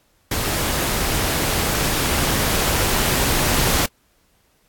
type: noise with level ramp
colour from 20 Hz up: pink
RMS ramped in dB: -22 to -18 dBFS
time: 0.31-3.86 s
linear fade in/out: 5 ms
effects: pink hiss -61 dBFS RMS until 4.68 s + AAC 64 kbps